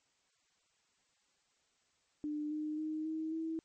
sine tone with pitch steps, 299.4 / 305.2 / 311 / 317 / 323.1 Hz, D4 / D#4 / D#4 / D#4 / E4, +33 / -33 / -1 / +32 / -35 cents, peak -35 dBFS, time 2.24-3.59 s, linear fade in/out 0 ms, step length 270 ms, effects white hiss -75 dBFS RMS until 3.64 s + MP3 32 kbps

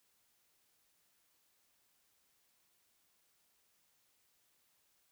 silence, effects white hiss -75 dBFS RMS until 5.11 s

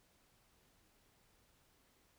silence, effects pink hiss -72 dBFS RMS until 2.18 s

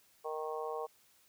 harmonic tone, 155.56 Hz, D#3, in tune, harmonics 3 / 4 / 5 / 6 / 7, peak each -39 / -44 / -43 / -47 / -44 dBFS, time 0.24-0.87 s, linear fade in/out 20 ms, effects white hiss -67 dBFS RMS until 1.28 s

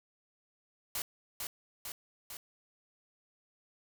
white noise with echo, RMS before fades -36 dBFS, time 0.95-1.02 s, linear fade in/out 2 ms, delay 450 ms, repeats 3, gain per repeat -3 dB, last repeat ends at 2.37 s, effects none

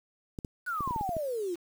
clicks, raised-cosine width 3 ms, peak -24 dBFS, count 9, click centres 0.388 / 0.448 / 0.807 / 0.876 / 0.909 / 0.962 / 1.011 / 1.092 / 1.167 s
sine exponential sweep, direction down, 1516 to 329.6 Hz, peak -30 dBFS, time 0.66-1.56 s, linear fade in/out 20 ms
effects 8-bit

